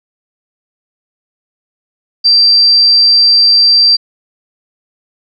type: tone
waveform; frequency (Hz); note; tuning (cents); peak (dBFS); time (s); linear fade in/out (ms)
sine; 4699; D8; 0; -4; 2.24-3.97; 20
effects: none